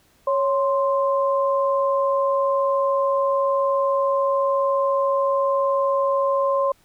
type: tone pair together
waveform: sine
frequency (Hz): 553.2 / 1046.5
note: C#5 / C6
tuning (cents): -4 / 0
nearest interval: major seventh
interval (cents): 1104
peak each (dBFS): -19 / -22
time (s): 0.27-6.72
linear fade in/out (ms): 5
effects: pink hiss -59 dBFS RMS until 6.84 s